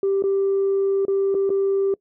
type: tone with dropouts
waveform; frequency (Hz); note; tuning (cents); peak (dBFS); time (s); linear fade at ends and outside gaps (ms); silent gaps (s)
sine; 392; G4; 0; -16; 0.03-1.94; 2; 0.224-0.238 / 1.052-1.081 / 1.344-1.349 / 1.494-1.502
effects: noise-tail reverb RT60 0.1 s tail -24 dB re dry + tanh soft clip ceiling -14 dBFS